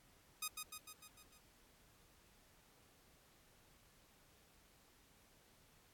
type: tone with echo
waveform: 5% pulse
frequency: 1244.5 Hz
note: D#6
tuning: in tune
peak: -28 dBFS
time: 0.42-0.48 s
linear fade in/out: 5 ms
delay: 150 ms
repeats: 6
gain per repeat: -4 dB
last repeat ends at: 1.38 s
effects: pink hiss -69 dBFS RMS until 5.93 s + AAC 64 kbps